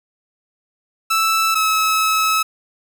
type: tone pair in turn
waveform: sawtooth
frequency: 1318.5 / 1293.6 Hz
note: E6 / E6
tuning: 0 / -33 cents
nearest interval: unison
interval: 33 cents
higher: first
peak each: -11 dBFS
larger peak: neither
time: 1.1-1.55 / 1.55-2.43 s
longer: second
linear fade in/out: 10 ms
effects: none